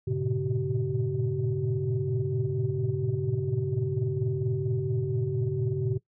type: tone cluster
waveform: sine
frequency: 99.2 / 115.1 / 119.4 / 139.9 / 382.1 Hz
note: G2 / A#2 / A#2 / C#3 / G4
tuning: +21 / -22 / +42 / +16 / -44 cents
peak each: -34 / -34 / -31 / -29 / -31 dBFS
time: 0.07-5.98 s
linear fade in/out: 10 ms
effects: noise-tail reverb RT60 0.1 s tail -19 dB re dry + tanh soft clip ceiling -16 dBFS